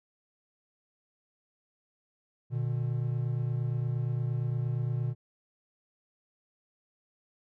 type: tone pair together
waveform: triangle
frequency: 120.8 / 149.41 Hz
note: B2 / D3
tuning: -38 / +30 cents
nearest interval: major third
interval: 368 cents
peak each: -27 / -32 dBFS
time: 2.5-5.15 s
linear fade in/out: 50 ms
effects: none